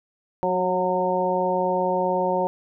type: harmonic tone with a mistuned harmonic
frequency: 182.5 Hz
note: F#3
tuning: 24 cents flat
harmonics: 1 / 2 / 3 / 4 / 5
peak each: -30 / -27 / -24 / -28 / -25 dBFS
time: 0.43-2.47 s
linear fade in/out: 0 ms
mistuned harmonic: 2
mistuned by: +20 cents
effects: none